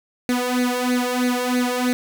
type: tone with flanger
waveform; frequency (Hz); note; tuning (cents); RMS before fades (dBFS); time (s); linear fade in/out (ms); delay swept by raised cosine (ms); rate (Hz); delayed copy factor
sawtooth; 248.4; B3; +10; -21; 0.29-1.93; 0; 0.46 to 1.86; 3.1; +0.8
effects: none